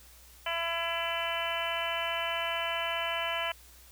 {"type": "harmonic tone", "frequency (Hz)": 335.1, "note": "E4", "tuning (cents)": 29, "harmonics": [2, 3, 4, 5, 6, 7, 8, 9], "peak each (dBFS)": [-36, -37, -40, -39, -41, -38, -40, -36], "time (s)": [0.46, 3.52], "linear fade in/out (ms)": 5, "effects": ["added 60 Hz sine -56 dBFS peak until 3.91 s", "white hiss -56 dBFS RMS until 3.91 s"]}